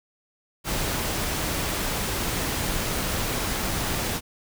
pink noise, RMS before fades -27 dBFS, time 0.64-4.21 s, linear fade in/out 50 ms, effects none

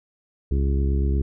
harmonic tone, 68.5 Hz, C#2, 20 cents flat, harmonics 1 / 2 / 3 / 4 / 5 / 6, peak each -19 / -29 / -32 / -35 / -33 / -35 dBFS, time 0.51-1.22 s, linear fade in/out 5 ms, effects none

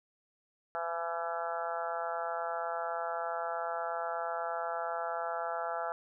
harmonic tone with a mistuned harmonic, 168.5 Hz, E3, 38 cents sharp, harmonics 3 / 4 / 5 / 6 / 7 / 8 / 9 / 10, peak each -42 / -37 / -39 / -46 / -45 / -39 / -48 / -50 dBFS, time 0.75-5.92 s, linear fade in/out 0 ms, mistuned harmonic 6, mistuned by -29 cents, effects none

